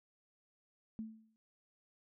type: tone with exponential decay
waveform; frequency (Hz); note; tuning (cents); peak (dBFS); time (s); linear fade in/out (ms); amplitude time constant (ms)
sine; 220.7; A3; +5; -37; 0.99-1.36; 0; 80
effects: none